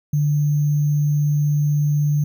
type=tone with sample-and-hold; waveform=sine; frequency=147.3 Hz; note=D3; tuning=6 cents sharp; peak=-15 dBFS; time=0.13-2.24 s; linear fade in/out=5 ms; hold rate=6300 Hz; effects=none